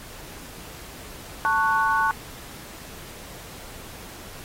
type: chord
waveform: sine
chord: F# minor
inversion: first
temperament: just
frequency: 888 / 1110 / 1480 Hz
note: A5 / C#6 / F#6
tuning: +16 / +2 / 0 cents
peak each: -23 dBFS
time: 1.45-2.11 s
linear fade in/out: 0 ms
effects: pink hiss -42 dBFS RMS until 4.44 s + AAC 48 kbps